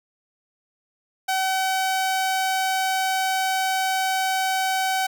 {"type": "tone", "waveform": "sawtooth", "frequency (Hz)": 760, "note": "F#5", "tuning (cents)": 46, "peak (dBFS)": -17, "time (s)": [1.28, 5.07], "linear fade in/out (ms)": 10, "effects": []}